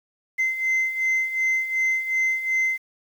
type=beating tone pair; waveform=sine; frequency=2066 / 2068.7 Hz; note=C7 / C7; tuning=-22 / -20 cents; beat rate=2.7 Hz; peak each=-25 / -20 dBFS; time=0.38-2.78 s; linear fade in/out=20 ms; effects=tanh soft clip ceiling -17 dBFS + 8-bit